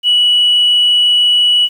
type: tone with frequency modulation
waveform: sine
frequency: 2940 Hz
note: F#7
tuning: 12 cents flat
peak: -6 dBFS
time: 0.03-1.69 s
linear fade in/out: 50 ms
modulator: 26 Hz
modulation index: 0.48
effects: tanh soft clip ceiling -4 dBFS + 7-bit